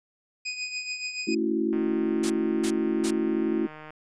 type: tone with tremolo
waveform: 25% pulse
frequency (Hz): 2493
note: D#7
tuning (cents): +3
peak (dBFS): -24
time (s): 0.45-1.35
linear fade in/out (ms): 10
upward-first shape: triangle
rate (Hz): 7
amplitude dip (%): 65
type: chord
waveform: sine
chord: F# minor seventh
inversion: first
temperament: equal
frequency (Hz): 220 / 277.2 / 329.6 / 370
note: A3 / C#4 / E4 / F#4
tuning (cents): 0 / 0 / 0 / 0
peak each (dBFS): -29 / -31 / -26 / -30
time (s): 1.27-3.67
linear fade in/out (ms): 10
type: click train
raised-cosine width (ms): 0.5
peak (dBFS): -28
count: 336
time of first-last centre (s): 1.73-3.905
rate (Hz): 154
type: noise bursts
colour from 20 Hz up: white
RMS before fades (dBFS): -31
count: 3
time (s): 2.23-3.109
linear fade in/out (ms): 10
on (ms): 73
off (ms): 330
effects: resampled to 22050 Hz